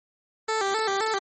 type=tone with vibrato; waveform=15% pulse; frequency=415.3 Hz; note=G#4; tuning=in tune; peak=-17 dBFS; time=0.48-1.19 s; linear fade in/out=10 ms; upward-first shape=square; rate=3.8 Hz; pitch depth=100 cents each way; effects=MP3 32 kbps